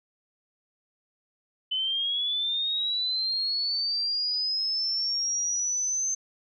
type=linear sweep; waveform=sine; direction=up; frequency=3017 to 6272 Hz; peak=-25 dBFS; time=1.71-6.15 s; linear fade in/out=10 ms; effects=none